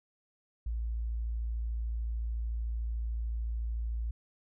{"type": "tone", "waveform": "sine", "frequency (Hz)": 56.8, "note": "A#1", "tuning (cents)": -44, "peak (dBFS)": -31, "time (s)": [0.66, 4.11], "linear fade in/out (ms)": 5, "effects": []}